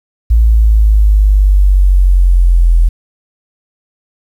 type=exponential sweep; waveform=sine; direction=down; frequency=56.5 to 41.53 Hz; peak=-4 dBFS; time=0.3-2.89 s; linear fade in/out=10 ms; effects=7-bit